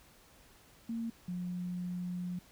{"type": "tone pair in turn", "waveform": "sine", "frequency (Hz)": [229.3, 178.6], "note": ["A#3", "F3"], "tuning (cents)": [-28, 39], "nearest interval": "major third", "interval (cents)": 433, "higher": "first", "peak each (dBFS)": [-34, -35], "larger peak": "first", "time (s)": [[0.89, 1.1], [1.28, 2.39]], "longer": "second", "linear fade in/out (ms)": 5, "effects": ["pink hiss -61 dBFS RMS until 2.51 s"]}